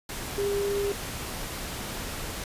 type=tone in noise; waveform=sine; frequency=402.7 Hz; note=G4; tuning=47 cents sharp; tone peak=-25 dBFS; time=0.38-0.92 s; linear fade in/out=2 ms; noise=pink; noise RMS=-35 dBFS; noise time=0.09-2.44 s; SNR=+7 dB; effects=resampled to 32000 Hz